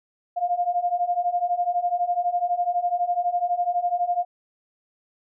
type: beating tone pair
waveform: sine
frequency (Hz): 698.5 / 710.5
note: F5 / F5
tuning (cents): 0 / +30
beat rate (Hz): 12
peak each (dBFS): -25 / -23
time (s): 0.36-4.25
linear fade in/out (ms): 20
effects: none